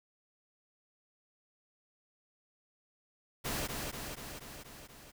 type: noise with echo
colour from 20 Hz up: pink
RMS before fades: -36 dBFS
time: 3.44-3.68 s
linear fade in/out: 20 ms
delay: 240 ms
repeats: 6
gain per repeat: -3 dB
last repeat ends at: 5.12 s
effects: none